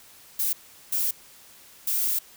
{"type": "noise bursts at uneven times", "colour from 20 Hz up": "violet", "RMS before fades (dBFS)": -25, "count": 3, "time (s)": [[0.39, 0.53], [0.92, 1.11], [1.87, 2.19]], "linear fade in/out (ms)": 5, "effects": ["white hiss -51 dBFS RMS until 2.36 s"]}